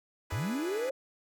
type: chord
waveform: 10% pulse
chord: E dominant seventh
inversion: third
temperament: equal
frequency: 293.7 / 329.6 / 415.3 / 493.9 Hz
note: D4 / E4 / G#4 / B4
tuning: 0 / 0 / 0 / 0 cents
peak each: -36 dBFS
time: 0.3-0.9 s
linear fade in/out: 10 ms
type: linear sweep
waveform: sine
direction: up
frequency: 77.4 to 547 Hz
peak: -30 dBFS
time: 0.32-0.91 s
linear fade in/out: 5 ms
effects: none